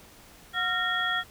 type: tone cluster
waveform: sine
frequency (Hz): 729 / 1381 / 1846 / 3320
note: F#5 / F6 / A#6 / G#7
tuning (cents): -26 / -20 / -17 / -1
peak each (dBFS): -35 / -29 / -29 / -31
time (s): 0.53-1.24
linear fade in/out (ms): 50
effects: pink hiss -52 dBFS RMS until 1.3 s